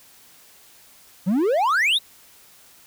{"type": "exponential sweep", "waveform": "triangle", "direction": "up", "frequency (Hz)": [170.7, 3975], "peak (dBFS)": -15, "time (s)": [1.26, 1.99], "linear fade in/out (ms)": 20, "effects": ["white hiss -51 dBFS RMS until 2.86 s"]}